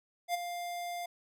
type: tone with ADSR envelope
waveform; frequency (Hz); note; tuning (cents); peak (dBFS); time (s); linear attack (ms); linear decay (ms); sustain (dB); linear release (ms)
square; 700; F5; +4; -28; 0.28-1.06; 63; 15; -9; 7
effects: AAC 64 kbps